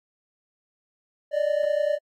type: tone pair together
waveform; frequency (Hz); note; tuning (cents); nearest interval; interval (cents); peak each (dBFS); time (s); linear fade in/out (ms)
triangle; 579 / 609.1; D5 / D#5; -25 / -37; minor second; 88; -22; 1.31-1.99; 50
effects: AAC 64 kbps